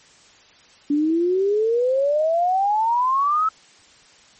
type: exponential sweep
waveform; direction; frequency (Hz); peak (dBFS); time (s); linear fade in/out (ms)
sine; up; 285.5 to 1314; -16; 0.9-3.49; 5
effects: white hiss -51 dBFS RMS until 4.39 s + MP3 32 kbps